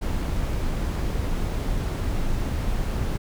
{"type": "noise", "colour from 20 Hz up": "brown", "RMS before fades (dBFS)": -25, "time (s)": [0.01, 3.18], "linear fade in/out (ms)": 20, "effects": []}